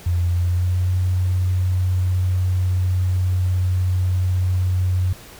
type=tone with pitch glide; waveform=sine; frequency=87.2 to 91.64 Hz; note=F2 to F#2; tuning=-2 to -16 cents; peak=-16 dBFS; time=0.06-5.13 s; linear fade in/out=5 ms; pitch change=+86 cents; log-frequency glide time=0.31-0.93 s; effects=pink hiss -42 dBFS RMS until 5.39 s